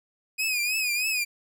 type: tone with vibrato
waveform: sawtooth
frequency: 2489 Hz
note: D#7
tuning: in tune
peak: -21 dBFS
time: 0.38-1.25 s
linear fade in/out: 20 ms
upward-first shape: triangle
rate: 3.2 Hz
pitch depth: 100 cents each way
effects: none